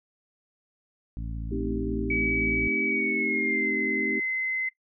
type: harmonic tone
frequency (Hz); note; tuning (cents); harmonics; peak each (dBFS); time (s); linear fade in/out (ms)
56; A1; +31; 1 / 2 / 3 / 4 / 5; -32 / -38 / -42 / -44 / -46; 1.17-2.68; 0
type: chord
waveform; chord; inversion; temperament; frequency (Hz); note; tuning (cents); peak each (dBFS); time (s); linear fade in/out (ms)
sine; A half-diminished seventh; none; equal; 220 / 261.6 / 311.1 / 392; A3 / C4 / Eb4 / G4; 0 / 0 / 0 / 0; -33; 1.51-4.2; 10
type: tone with pitch glide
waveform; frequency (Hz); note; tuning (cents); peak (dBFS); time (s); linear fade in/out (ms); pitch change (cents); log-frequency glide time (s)
sine; 2279 to 2054; C#7 to C7; +47 to -33; -25; 2.1-4.69; 5; -180; 2.86-3.74
effects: noise-tail reverb RT60 0.1 s tail -19 dB re dry